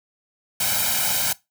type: noise with comb filter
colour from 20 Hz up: white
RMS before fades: -22 dBFS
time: 0.6-1.33 s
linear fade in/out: 5 ms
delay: 1.3 ms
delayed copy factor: +0.9
effects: noise-tail reverb RT60 0.2 s tail -20 dB re dry + high-pass 80 Hz 12 dB/octave